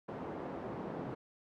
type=band-pass noise; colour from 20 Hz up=pink; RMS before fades=-42 dBFS; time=0.08-1.15 s; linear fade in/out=10 ms; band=180 to 830 Hz; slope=12 dB/octave; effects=none